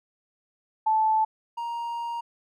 sine / triangle tone pair in turn, 874 / 937.7 Hz, A5 / A#5, -12 / +10 cents, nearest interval minor second, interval 122 cents, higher second, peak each -19 / -27 dBFS, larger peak first, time 0.86-1.25 / 1.57-2.21 s, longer second, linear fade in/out 10 ms, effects none

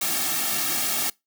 white noise with comb filter, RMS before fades -25 dBFS, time 0.01-1.1 s, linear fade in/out 5 ms, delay 2 ms, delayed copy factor -0.85, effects noise-tail reverb RT60 0.2 s tail -24 dB re dry + high-pass 150 Hz 12 dB/octave

